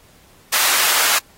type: high-pass noise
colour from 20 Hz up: pink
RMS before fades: -17 dBFS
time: 0.52-1.19 s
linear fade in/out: 10 ms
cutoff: 1100 Hz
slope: 12 dB/octave
effects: pink hiss -51 dBFS RMS until 1.37 s + AAC 48 kbps